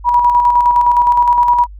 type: tone with tremolo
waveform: sine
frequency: 967 Hz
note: B5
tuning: 37 cents flat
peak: -6 dBFS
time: 0.04-1.67 s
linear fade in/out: 50 ms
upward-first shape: square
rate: 9.7 Hz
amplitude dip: 40%
effects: added 50 Hz sine -30 dBFS peak until 1.79 s